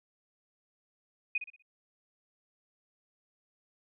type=tone with echo; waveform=sine; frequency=2489 Hz; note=D#7; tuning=in tune; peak=-27 dBFS; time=1.35-1.38 s; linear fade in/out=5 ms; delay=61 ms; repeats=4; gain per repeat=-9 dB; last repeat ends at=1.624 s; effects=none